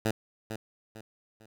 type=tone with echo; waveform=10% pulse; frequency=110 Hz; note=A2; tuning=in tune; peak=-17 dBFS; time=0.05-0.11 s; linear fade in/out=5 ms; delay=450 ms; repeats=3; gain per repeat=-9 dB; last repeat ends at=1.46 s; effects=none